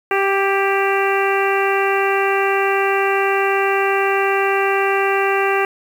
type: harmonic tone with a mistuned harmonic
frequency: 392 Hz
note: G4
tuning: in tune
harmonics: 1 / 2 / 3 / 4 / 5 / 6 / 7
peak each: -18 / -21 / -23 / -24 / -25 / -26 / -26 dBFS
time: 0.11-5.65 s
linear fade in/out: 2 ms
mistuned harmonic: 4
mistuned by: +19 cents
effects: 7-bit